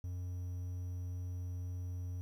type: tone with quantisation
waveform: triangle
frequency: 89.8 Hz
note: F2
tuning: 49 cents sharp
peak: -36 dBFS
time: 0.04-2.21 s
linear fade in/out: 0 ms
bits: 11
effects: none